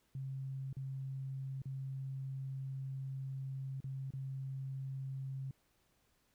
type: tone with dropouts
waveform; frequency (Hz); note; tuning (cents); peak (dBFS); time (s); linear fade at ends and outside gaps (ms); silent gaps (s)
sine; 134.2; C3; +44; -39; 0.15-5.51; 2; 0.729-0.767 / 1.619-1.656 / 3.804-3.842 / 4.106-4.136
effects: pink hiss -75 dBFS RMS until 6.34 s